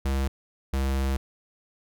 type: tone pair in turn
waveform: square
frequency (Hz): 67.4 / 67.13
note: C#2 / C2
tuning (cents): -48 / +45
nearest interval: unison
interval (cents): 7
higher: first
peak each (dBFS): -24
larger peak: neither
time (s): 0.05-0.28 / 0.73-1.17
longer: second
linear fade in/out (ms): 5
effects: none